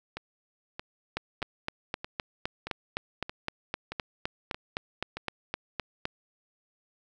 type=two click trains; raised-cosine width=0.3 ms; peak=-20 / -14 dBFS; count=9 / 20; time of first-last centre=0.17-5.17 / 1.17-6.054 s; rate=1.6 / 3.89 Hz; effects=none